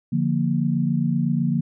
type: chord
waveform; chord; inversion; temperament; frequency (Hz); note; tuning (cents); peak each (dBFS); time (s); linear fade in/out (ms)
sine; Bb major; first; equal; 146.83 / 174.61 / 233.1; D3 / F3 / Bb3; 0 / 0 / 0; -23; 0.12-1.61; 10
effects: none